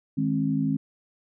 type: chord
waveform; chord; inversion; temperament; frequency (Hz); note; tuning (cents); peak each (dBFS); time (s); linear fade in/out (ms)
sine; Ab major; second; equal with one note detuned; 155.56 / 207.7 / 267; Eb3 / Ab3 / C4; 0 / 0 / +35; -27 / -28 / -25; 0.17-0.77; 10
effects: none